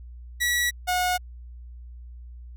sawtooth tone pair in turn, 1936 / 725.2 Hz, B6 / F#5, -35 / -35 cents, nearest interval octave + perfect fourth, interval 1700 cents, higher first, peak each -18 dBFS, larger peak neither, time 0.4-0.71 / 0.87-1.18 s, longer neither, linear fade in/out 20 ms, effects added 60 Hz sine -39 dBFS peak until 2.56 s

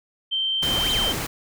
sine tone, 3125 Hz, G7, 6 cents flat, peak -21 dBFS, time 0.31-1.13 s, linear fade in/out 20 ms
pink noise, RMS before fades -28 dBFS, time 0.62-1.27 s, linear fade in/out 10 ms
sawtooth exponential two-way sweep, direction up then down, 83.5 to 4186 to 83.5 Hz, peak -27 dBFS, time 0.65-1.22 s, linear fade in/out 10 ms, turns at 0.91 s
effects none

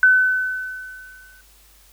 sine tone with exponential decay, 1512 Hz, F#6, 37 cents sharp, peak -8 dBFS, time 0.03-1.41 s, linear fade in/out 1 ms, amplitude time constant 300 ms, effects added 50 Hz sine -53 dBFS peak until 1.92 s + white hiss -53 dBFS RMS until 1.92 s

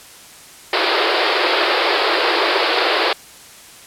pink band-pass noise, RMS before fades -17 dBFS, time 0.73-3.13 s, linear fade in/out 2 ms, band 330 to 4900 Hz, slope 96 dB/octave, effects white hiss -41 dBFS RMS until 3.86 s + low-pass 11000 Hz 12 dB/octave

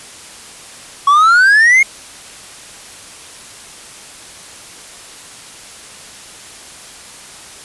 triangle exponential sweep, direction up, 1108.7 to 2176 Hz, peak -4 dBFS, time 1.07-1.83 s, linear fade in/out 5 ms, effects white hiss -35 dBFS RMS until 7.64 s + resampled to 24000 Hz

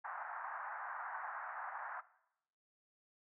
pink band-pass noise, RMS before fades -45 dBFS, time 0.04-2.01 s, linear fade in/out 10 ms, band 750 to 1700 Hz, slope 48 dB/octave, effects noise-tail reverb RT60 0.8 s tail -18 dB re dry

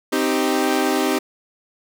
sawtooth chord, C minor, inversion none, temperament equal, 261.6 / 311.1 / 392 Hz, C4 / Eb4 / G4, 0 / 0 / 0 cents, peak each -18 / -18 / -18 dBFS, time 0.12-1.19 s, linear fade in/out 10 ms, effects none

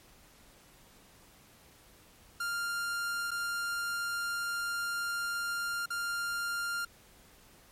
45% pulse tone with dropouts, 1396.9 Hz, F6, in tune, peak -32 dBFS, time 2.4-6.85 s, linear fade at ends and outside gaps 5 ms, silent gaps 3.308-3.314 / 5.859-5.903 s, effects pink hiss -59 dBFS RMS until 7.71 s + MP3 64 kbps

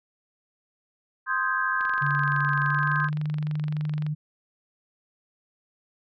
sine chord, Ab major seventh, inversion first, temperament equal, 1046.5 / 1244.5 / 1568 / 1661.2 Hz, C6 / Eb6 / G6 / Ab6, 0 / 0 / 0 / 0 cents, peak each -28 / -31 / -26 / -31 dBFS, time 1.26-3.1 s, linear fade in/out 50 ms
click train, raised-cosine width 0.3 ms, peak -25 dBFS, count 54, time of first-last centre 1.81-4.065 s, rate 23.5 Hz
sine tone with pitch glide, 143.1 to 151.17 Hz, D3 to D#3, -45 to -50 cents, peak -25 dBFS, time 2.01-4.15 s, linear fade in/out 20 ms, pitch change +95 cents, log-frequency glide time 2.61-3.17 s
effects none

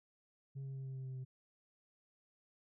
sine tone with pitch steps, 136.3 / 135.12 / 133.96 / 132.8 / 131.66 / 130.52 / 129.4 Hz, C#3 / C#3 / C3 / C3 / C3 / C3 / C3, -29 / -44 / +41 / +26 / +11 / -4 / -19 cents, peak -39 dBFS, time 0.55-1.25 s, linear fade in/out 20 ms, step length 100 ms, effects tanh soft clip ceiling -41 dBFS

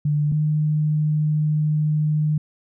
sine tone pair in turn, 148.3 / 152.29 Hz, D3 / D#3, +17 / -37 cents, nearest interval unison, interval 46 cents, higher second, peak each -17 dBFS, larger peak neither, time 0.05-0.32 / 0.32-2.38 s, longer second, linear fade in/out 5 ms, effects none

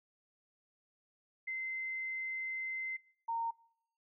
sine tone pair in turn, 2069 / 919.9 Hz, C7 / A#5, -20 / -23 cents, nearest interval octave + major second, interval 1403 cents, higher first, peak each -36 / -33 dBFS, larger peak second, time 1.47-2.97 / 3.28-3.51 s, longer first, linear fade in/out 10 ms, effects noise-tail reverb RT60 0.8 s tail -26 dB re dry

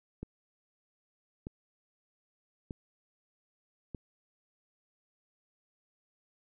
click train, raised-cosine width 3 ms, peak -26 dBFS, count 4, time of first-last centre 0.23-3.947 s, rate 0.807 Hz, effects none

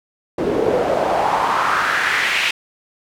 pink noise with band-pass filter sweep, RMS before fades -18 dBFS, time 0.38-2.51 s, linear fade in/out 5 ms, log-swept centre 360 to 2600 Hz, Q 3, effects none

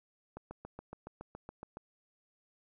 click train, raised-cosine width 1 ms, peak -30 dBFS, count 11, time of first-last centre 0.37-1.771 s, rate 7.14 Hz, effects none

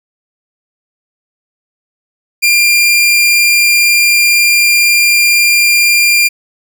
sawtooth tone, 2394 Hz, D7, 33 cents sharp, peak -3 dBFS, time 2.42-6.29 s, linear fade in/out 20 ms, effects none

